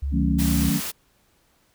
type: tone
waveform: sine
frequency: 69.3 Hz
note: C#2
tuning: in tune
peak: -23 dBFS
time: 0.02-0.7 s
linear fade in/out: 10 ms
type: chord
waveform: sine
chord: D# half-diminished seventh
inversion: none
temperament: equal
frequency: 155.56 / 185 / 220 / 277.2 Hz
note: D#3 / F#3 / A3 / C#4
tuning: 0 / 0 / 0 / 0 cents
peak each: -25 dBFS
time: 0.11-0.81 s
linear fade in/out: 50 ms
type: noise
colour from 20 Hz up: white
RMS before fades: -30 dBFS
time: 0.38-0.92 s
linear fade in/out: 20 ms
effects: pink hiss -63 dBFS RMS until 1.74 s